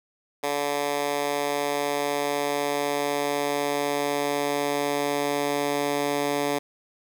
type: tone with high-pass filter sweep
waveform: 10% pulse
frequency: 144 Hz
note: D3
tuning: 34 cents flat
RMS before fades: -26 dBFS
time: 0.43-6.59 s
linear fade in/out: 10 ms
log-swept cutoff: 470 to 300 Hz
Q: 1
effects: none